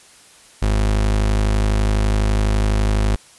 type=tone; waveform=35% pulse; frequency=52 Hz; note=G#1; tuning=3 cents sharp; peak=-13 dBFS; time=0.62-3.16 s; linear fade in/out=5 ms; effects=white hiss -47 dBFS RMS until 3.38 s + resampled to 24000 Hz